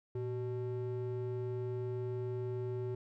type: ring-modulated tone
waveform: triangle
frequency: 246.9 Hz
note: B3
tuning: in tune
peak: -30 dBFS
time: 0.15-2.95 s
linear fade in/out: 5 ms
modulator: 131 Hz
effects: none